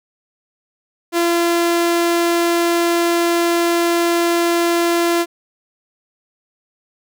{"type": "tone", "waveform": "sawtooth", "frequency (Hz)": 341.6, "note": "F4", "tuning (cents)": -38, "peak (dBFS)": -10, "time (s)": [1.12, 5.26], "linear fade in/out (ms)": 50, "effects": []}